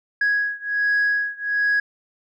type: beating tone pair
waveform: sine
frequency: 1661.2 / 1662.5 Hz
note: G#6 / G#6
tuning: 0 / +1 cents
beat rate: 1.3 Hz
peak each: -20 / -21 dBFS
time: 0.21-1.8 s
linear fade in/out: 5 ms
effects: tanh soft clip ceiling -14 dBFS